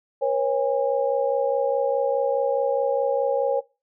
sine tone cluster, 480.2 / 545 / 815 Hz, B4 / C#5 / G#5, -49 / -29 / -33 cents, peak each -25 / -21 / -28 dBFS, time 0.21-3.61 s, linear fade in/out 20 ms, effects noise-tail reverb RT60 0.3 s tail -24 dB re dry

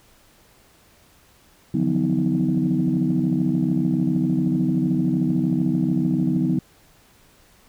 sine tone cluster, 147 / 169.7 / 182.9 / 250.2 / 317 Hz, D3 / F3 / F#3 / B3 / D#4, +2 / -49 / -20 / +23 / +32 cents, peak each -25 / -26 / -23 / -22 / -24 dBFS, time 1.74-6.59 s, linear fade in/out 5 ms, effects tanh soft clip ceiling -10 dBFS + pink hiss -55 dBFS RMS until 7.68 s

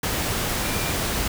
sine tone in noise, 2380 Hz, D7, 22 cents sharp, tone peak -36 dBFS, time 0.64-0.92 s, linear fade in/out 5 ms, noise pink, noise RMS -25 dBFS, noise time 0.03-1.28 s, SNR -14 dB, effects none

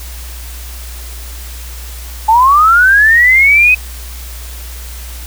sine linear sweep, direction up, 856 to 2541 Hz, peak -4 dBFS, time 2.28-3.75 s, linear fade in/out 10 ms, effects added 60 Hz sine -25 dBFS peak until 5.26 s + white hiss -32 dBFS RMS until 5.26 s

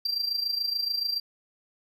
triangle tone with amplitude modulation, 4720 Hz, D8, 8 cents sharp, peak -22 dBFS, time 0.05-1.2 s, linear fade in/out 5 ms, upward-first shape sine, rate 27 Hz, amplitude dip 70%, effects none

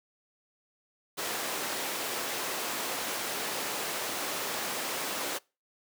pink high-pass noise, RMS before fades -34 dBFS, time 1.17-5.39 s, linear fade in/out 20 ms, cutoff 380 Hz, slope 12 dB/octave, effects noise-tail reverb RT60 0.3 s tail -25 dB re dry

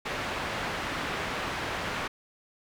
white low-pass noise, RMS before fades -33 dBFS, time 0.05-2.08 s, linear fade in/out 10 ms, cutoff 2000 Hz, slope 12 dB/octave, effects none

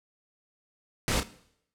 pink noise with echo, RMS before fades -27 dBFS, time 1.08-1.2 s, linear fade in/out 0 ms, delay 31 ms, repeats 1, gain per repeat -8 dB, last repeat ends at 1.231 s, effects noise-tail reverb RT60 0.7 s tail -17 dB re dry + low-pass 10000 Hz 12 dB/octave

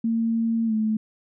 sine tone with pitch glide, 227.8 to 217.5 Hz, A#3 to A3, -40 to -20 cents, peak -20 dBFS, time 0.04-0.97 s, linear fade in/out 5 ms, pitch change -80 cents, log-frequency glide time 0.66-0.73 s, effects none

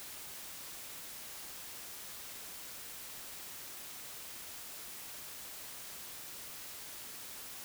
silence, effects white hiss -47 dBFS RMS until 7.64 s

